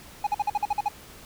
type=tone bursts; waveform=triangle; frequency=830.6 Hz; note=G#5; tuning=in tune; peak=-19 dBFS; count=9; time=0.24-0.885 s; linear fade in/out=5 ms; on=29 ms; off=48 ms; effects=pink hiss -47 dBFS RMS until 1.25 s